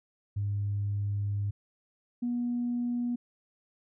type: tone pair in turn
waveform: sine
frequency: 101.6 / 241.6 Hz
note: G#2 / B3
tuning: -38 / -38 cents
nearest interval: octave + minor third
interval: 1500 cents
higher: second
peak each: -27 dBFS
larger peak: neither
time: 0.36-1.51 / 2.22-3.16 s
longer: first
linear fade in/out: 10 ms
effects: tanh soft clip ceiling -23 dBFS

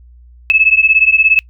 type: beating tone pair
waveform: sine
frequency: 2593 / 2610 Hz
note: E7 / E7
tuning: -29 / -18 cents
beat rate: 17 Hz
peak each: -10 dBFS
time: 0.5-1.39 s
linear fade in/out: 0 ms
effects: noise-tail reverb RT60 0.1 s tail -26 dB re dry + added 60 Hz sine -38 dBFS peak until 1.49 s

